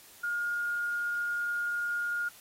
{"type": "tone", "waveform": "sine", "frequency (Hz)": 1422, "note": "F6", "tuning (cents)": 31, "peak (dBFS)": -29, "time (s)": [0.23, 2.29], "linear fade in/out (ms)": 10, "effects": ["white hiss -54 dBFS RMS until 2.4 s", "AAC 48 kbps"]}